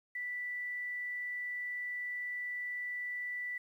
sine tone, 1971 Hz, B6, 4 cents flat, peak -36 dBFS, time 0.15-3.58 s, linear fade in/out 5 ms, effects 11-bit

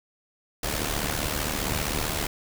pink noise with amplitude modulation, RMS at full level -25 dBFS, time 0.63-2.27 s, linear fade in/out 5 ms, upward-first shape sine, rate 75.3 Hz, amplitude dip 70%, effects none

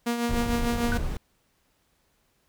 sawtooth tone with tremolo, 236.8 Hz, A#3, 27 cents sharp, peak -19 dBFS, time 0.06-0.98 s, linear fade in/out 10 ms, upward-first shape triangle, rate 6.7 Hz, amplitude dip 55%
brown noise, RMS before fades -29 dBFS, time 0.29-1.17 s, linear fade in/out 2 ms
sine tone with exponential decay, 1493 Hz, F#6, 15 cents sharp, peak -24 dBFS, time 0.92-1.04 s, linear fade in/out 1 ms, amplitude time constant 25 ms
effects pink hiss -69 dBFS RMS until 2.48 s

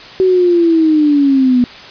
sine linear sweep, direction down, 378.9 to 242.6 Hz, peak -7 dBFS, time 0.2-1.64 s, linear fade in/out 0 ms, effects white hiss -33 dBFS RMS until 1.9 s + resampled to 11025 Hz

